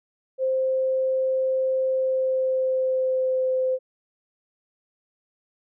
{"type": "tone with pitch glide", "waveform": "sine", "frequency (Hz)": [523.3, 516.7], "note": ["C5", "C5"], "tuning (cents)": [0, -22], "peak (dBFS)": -20, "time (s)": [0.38, 3.79], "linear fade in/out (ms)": 50, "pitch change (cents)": -22, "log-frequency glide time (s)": [1.87, 3.51], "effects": []}